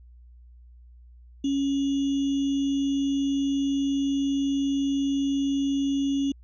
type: tone with sample-and-hold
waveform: sine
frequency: 277.2 Hz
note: C#4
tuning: in tune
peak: -22 dBFS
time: 1.44-6.32 s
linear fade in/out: 5 ms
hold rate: 3150 Hz
effects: added 60 Hz sine -47 dBFS peak until 6.43 s + resampled to 16000 Hz